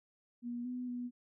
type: tone with pitch steps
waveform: sine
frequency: 240.2 / 249.2 / 244.7 Hz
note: B3 / B3 / B3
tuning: -48 / +16 / -16 cents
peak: -37 dBFS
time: 0.42-1.11 s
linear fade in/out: 50 ms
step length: 230 ms
effects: none